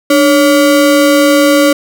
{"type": "ring-modulated tone", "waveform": "square", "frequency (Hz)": 427.6, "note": "A4", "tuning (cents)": -49, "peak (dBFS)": -3, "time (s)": [0.1, 1.73], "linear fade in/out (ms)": 5, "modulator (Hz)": 131, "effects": ["7-bit"]}